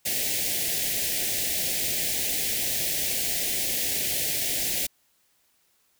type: band-stop noise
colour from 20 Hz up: white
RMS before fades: -27 dBFS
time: 0.05-4.87 s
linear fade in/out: 10 ms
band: 740 to 1800 Hz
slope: 48 dB/octave
effects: white hiss -67 dBFS RMS until 5.99 s